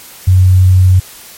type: tone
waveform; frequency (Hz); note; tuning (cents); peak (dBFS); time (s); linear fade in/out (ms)
sine; 92.5; F#2; 0; -3; 0.27-1; 10
effects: white hiss -34 dBFS RMS until 1.37 s + MP3 64 kbps